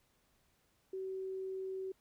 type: tone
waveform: sine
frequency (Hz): 380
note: F#4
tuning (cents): +46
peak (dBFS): -38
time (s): 0.93-1.92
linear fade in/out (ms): 5
effects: pink hiss -74 dBFS RMS until 2 s